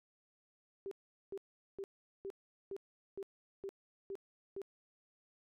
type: tone bursts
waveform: sine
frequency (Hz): 392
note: G4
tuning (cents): 0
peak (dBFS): -40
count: 9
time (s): 0.86-4.617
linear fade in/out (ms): 0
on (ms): 53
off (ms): 410
effects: none